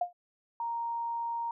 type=tone with exponential decay; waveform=sine; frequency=707 Hz; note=F5; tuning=21 cents sharp; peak=-23 dBFS; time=0.01-0.13 s; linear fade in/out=5 ms; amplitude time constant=26 ms
type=tone; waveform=sine; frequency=932.3 Hz; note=A#5; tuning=in tune; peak=-31 dBFS; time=0.6-1.51 s; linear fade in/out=2 ms
effects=none